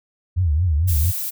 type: tone with vibrato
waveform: sine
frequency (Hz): 82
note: E2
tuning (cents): -9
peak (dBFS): -15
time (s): 0.36-1.12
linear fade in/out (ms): 20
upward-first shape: triangle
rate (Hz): 4.4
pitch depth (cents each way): 260
type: noise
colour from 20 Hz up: violet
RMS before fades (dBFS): -26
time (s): 0.87-1.31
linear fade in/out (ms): 20
effects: none